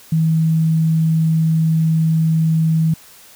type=tone; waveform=sine; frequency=160.7 Hz; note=E3; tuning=44 cents flat; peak=-12 dBFS; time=0.12-2.94 s; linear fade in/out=5 ms; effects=white hiss -44 dBFS RMS until 3.35 s